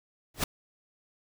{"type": "noise with exponential growth", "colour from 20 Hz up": "pink", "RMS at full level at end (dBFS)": -21, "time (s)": [0.34, 0.44], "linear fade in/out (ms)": 5, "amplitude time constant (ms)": 20, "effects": []}